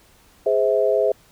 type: chord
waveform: sine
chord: Ab augmented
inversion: none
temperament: just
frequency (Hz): 415.3 / 519.1 / 648.9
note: Ab4 / C5 / E5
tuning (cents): 0 / -14 / -27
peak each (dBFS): -20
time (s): 0.46-1.12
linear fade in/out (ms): 5
effects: pink hiss -54 dBFS RMS until 1.31 s